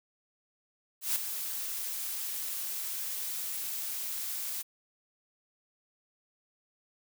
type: noise with ADSR envelope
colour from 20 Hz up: blue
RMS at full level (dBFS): -27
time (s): 1.01-4.63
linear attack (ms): 150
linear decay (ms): 3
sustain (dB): -9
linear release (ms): 21
effects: none